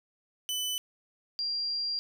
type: tone pair in turn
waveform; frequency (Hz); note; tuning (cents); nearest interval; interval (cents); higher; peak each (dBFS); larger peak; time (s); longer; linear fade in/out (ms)
sawtooth / sine; 3000 / 4762; F#7 / D8; +23 / +23; minor sixth; 800; second; -27 / -29; first; 0.49-0.78 / 1.39-1.99; second; 0
effects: none